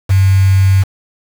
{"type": "tone with quantisation", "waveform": "sine", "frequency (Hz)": 96.2, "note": "G2", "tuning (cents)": -32, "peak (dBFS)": -6, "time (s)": [0.09, 0.84], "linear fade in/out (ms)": 20, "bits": 4, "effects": []}